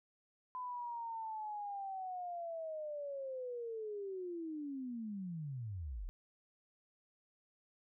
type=linear sweep; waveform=sine; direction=down; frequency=1012 to 35.77 Hz; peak=-40 dBFS; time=0.55-6.09 s; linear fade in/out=0 ms; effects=none